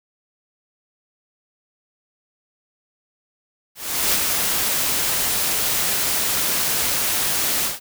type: noise with ADSR envelope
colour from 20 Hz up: white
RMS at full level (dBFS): -18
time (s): 3.75-7.8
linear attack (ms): 380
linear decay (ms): 41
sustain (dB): -3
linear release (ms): 160
effects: none